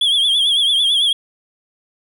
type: tone with vibrato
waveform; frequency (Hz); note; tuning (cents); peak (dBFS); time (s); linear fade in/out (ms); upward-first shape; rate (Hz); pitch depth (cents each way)
triangle; 3322; G#7; 0; -11; 0.01-1.13; 5; triangle; 9; 100
effects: none